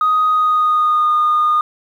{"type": "tone with pitch glide", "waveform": "sine", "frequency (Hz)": [1250, 1223.6], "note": ["D#6", "D#6"], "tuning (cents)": [8, -29], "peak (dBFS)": -10, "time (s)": [0.01, 1.61], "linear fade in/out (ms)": 2, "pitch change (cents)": -37, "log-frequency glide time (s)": [0.29, 1.12], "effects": ["tanh soft clip ceiling -8 dBFS", "8-bit"]}